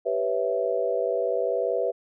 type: chord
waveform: sine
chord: C# half-diminished seventh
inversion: second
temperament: equal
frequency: 392 / 493.9 / 554.4 / 659.3 Hz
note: G4 / B4 / C#5 / E5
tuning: 0 / 0 / 0 / 0 cents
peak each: -30 / -26 / -30 / -28 dBFS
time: 0.05-1.92 s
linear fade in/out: 20 ms
effects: none